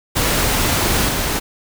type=noise with level steps; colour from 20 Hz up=pink; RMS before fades=-17 / -20 dBFS; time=0.15-1.4 s; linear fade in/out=20 ms; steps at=1.08 s; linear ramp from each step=10 ms; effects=none